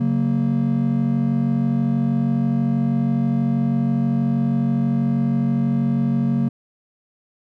triangle chord, F# major, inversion second, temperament just, 138.75 / 185 / 231.2 Hz, C#3 / F#3 / A#3, +2 / 0 / -14 cents, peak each -19 / -22 / -17 dBFS, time 0-6.49 s, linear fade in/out 10 ms, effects tanh soft clip ceiling -7 dBFS

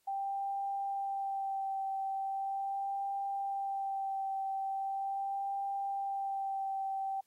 sine tone with vibrato, 784 Hz, G5, in tune, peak -33 dBFS, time 0.07-7.21 s, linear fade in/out 10 ms, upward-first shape sine, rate 0.4 Hz, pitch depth 16 cents each way, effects white hiss -75 dBFS RMS until 7.26 s + AAC 48 kbps

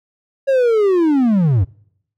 triangle linear sweep, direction down, 554.4 to 82.41 Hz, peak -9 dBFS, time 0.47-1.65 s, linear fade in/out 20 ms, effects noise-tail reverb RT60 0.7 s tail -26 dB re dry

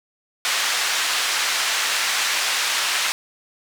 pink band-pass noise, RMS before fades -22 dBFS, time 0.45-3.12 s, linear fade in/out 0 ms, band 1400 to 7400 Hz, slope 12 dB/octave, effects none

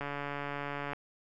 click train, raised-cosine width 0.5 ms, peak -22 dBFS, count 133, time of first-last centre 0.01-0.933 s, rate 143 Hz, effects none

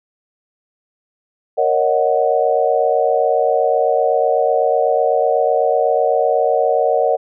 sine chord, D# minor seventh, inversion second, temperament equal, 466.2 / 554.4 / 622.3 / 740 Hz, A#4 / C#5 / D#5 / F#5, 0 / 0 / 0 / 0 cents, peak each -18 dBFS, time 1.57-7.17 s, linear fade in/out 20 ms, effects none

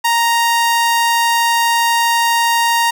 sawtooth tone, 932.3 Hz, A#5, in tune, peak -8 dBFS, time 0.04-2.91 s, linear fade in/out 10 ms, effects none

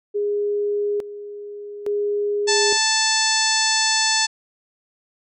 sine tone with tremolo, 411.4 Hz, G#4, 16 cents flat, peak -19 dBFS, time 0.14-2.78 s, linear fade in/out 20 ms, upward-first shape square, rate 0.58 Hz, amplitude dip 75%
harmonic tone, 880 Hz, A5, in tune, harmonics 1 / 2 / 3 / 4 / 5 / 6 / 7 / 8 / 9, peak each -25 / -24 / -28 / -27 / -23 / -25 / -25 / -28 / -28 dBFS, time 2.47-4.27 s, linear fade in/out 20 ms
effects none

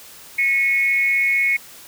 sine tone with amplitude modulation, 2192 Hz, C#7, 20 cents flat, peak -12 dBFS, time 0.38-1.57 s, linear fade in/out 10 ms, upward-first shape sine, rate 264 Hz, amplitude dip 65%, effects white hiss -42 dBFS RMS until 1.87 s

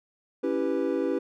triangle chord, C# half-diminished seventh, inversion none, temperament equal, 277.2 / 329.6 / 392 / 493.9 Hz, C#4 / E4 / G4 / B4, 0 / 0 / 0 / 0 cents, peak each -28 dBFS, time 0.43-1.19 s, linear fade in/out 10 ms, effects none

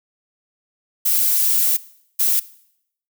violet noise bursts at uneven times, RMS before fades -17 dBFS, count 2, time 1.05-1.77 / 2.19-2.4 s, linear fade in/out 10 ms, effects noise-tail reverb RT60 0.7 s tail -19 dB re dry

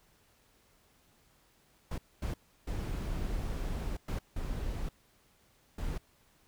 brown noise bursts at uneven times, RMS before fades -35 dBFS, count 6, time 1.91-1.98 / 2.22-2.34 / 2.67-3.97 / 4.08-4.19 / 4.36-4.89 / 5.78-5.98 s, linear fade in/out 5 ms, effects pink hiss -67 dBFS RMS until 6.47 s

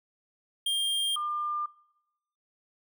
square / sine tone pair in turn, 3203 / 1199.8 Hz, G7 / D6, +37 / +37 cents, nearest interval octave + perfect fourth, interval 1700 cents, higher first, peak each -26 / -29 dBFS, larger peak first, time 0.66-1.16 / 1.16-1.66 s, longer neither, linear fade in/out 5 ms, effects noise-tail reverb RT60 0.9 s tail -23 dB re dry

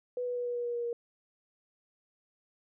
sine tone with pitch steps, 493.9 / 490.8 / 487.7 / 484.6 / 481.5 / 478.5 / 475.4 / 472.4 Hz, B4 / B4 / B4 / B4 / B4 / A#4 / A#4 / A#4, 0 / -11 / -22 / -33 / -44 / +45 / +34 / +23 cents, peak -31 dBFS, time 0.17-0.93 s, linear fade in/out 2 ms, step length 95 ms, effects none

